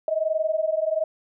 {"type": "tone pair together", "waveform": "sine", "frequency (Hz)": [622.3, 643.5], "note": ["D#5", "E5"], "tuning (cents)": [0, -42], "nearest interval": "minor second", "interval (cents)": 58, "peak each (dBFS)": -24, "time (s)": [0.08, 1.04], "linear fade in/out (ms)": 2, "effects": []}